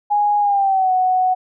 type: tone with pitch glide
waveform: sine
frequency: 827 to 741 Hz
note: G#5 to F#5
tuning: -8 to +2 cents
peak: -13 dBFS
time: 0.1-1.35 s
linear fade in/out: 20 ms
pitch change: -190 cents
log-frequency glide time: 0.4-0.92 s
effects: none